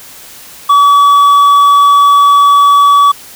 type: tone with hard clipping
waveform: triangle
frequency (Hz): 1141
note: C#6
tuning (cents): +50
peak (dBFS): -4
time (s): 0.69-3.12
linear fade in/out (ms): 10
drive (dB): 7
effects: white hiss -33 dBFS RMS until 3.35 s